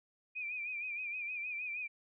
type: tone with vibrato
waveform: sine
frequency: 2430 Hz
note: D#7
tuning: 42 cents flat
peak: -37 dBFS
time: 0.35-1.88 s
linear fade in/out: 20 ms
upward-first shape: sine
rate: 6.4 Hz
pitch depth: 72 cents each way
effects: none